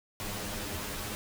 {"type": "noise with comb filter", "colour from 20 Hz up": "pink", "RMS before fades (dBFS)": -37, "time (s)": [0.2, 1.15], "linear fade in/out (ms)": 0, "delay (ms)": 9.8, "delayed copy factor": 0.95, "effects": []}